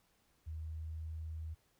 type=tone with pitch glide; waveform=sine; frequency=79 to 79.64 Hz; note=D#2 to D#2; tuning=+27 to +41 cents; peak=-40 dBFS; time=0.46-1.55 s; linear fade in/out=20 ms; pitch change=+14 cents; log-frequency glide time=0.57-1.05 s; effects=pink hiss -74 dBFS RMS until 1.79 s